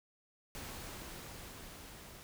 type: noise with level ramp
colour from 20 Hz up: pink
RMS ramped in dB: -45 to -53 dBFS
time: 0.55-2.23 s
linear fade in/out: 0 ms
effects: none